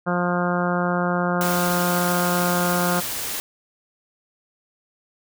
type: harmonic tone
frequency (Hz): 176.8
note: F3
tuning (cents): +22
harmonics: 1 / 2 / 3 / 4 / 5 / 6 / 7 / 8 / 9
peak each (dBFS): -23 / -29 / -27 / -28 / -32 / -31 / -30 / -29 / -36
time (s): 0.06-3.01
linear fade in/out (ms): 20
type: noise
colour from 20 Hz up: white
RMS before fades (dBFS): -28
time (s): 1.41-3.4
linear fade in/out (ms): 0
effects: none